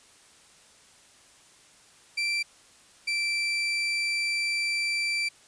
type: tone pair in turn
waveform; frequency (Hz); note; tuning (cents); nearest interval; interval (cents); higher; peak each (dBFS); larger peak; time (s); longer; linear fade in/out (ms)
30% pulse; 2349 / 2340; D7 / D7; 0 / -7; unison; 7; first; -23; neither; 2.17-2.43 / 3.07-5.29; second; 10
effects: white hiss -56 dBFS RMS until 5.47 s + resampled to 22050 Hz